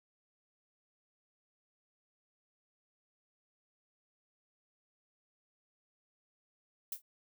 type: noise with exponential decay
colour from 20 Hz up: violet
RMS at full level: -33 dBFS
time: 6.92-7.02 s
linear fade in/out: 5 ms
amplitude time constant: 21 ms
effects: none